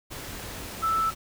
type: tone in noise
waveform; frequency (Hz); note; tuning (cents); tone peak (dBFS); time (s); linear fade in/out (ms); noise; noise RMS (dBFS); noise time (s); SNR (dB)
sine; 1318.5; E6; 0; -22; 0.82-1.11; 20; pink; -38; 0.1-1.15; +13
effects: none